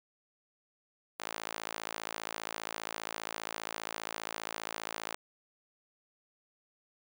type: tone with high-pass filter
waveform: sawtooth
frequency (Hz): 55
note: A1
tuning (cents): 0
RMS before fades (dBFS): -41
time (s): 1.19-5.15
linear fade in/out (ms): 5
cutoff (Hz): 740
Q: 0.68
effects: none